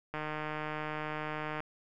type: click train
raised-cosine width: 0.5 ms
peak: -22 dBFS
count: 225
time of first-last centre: 0.14-1.604 s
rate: 153 Hz
effects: none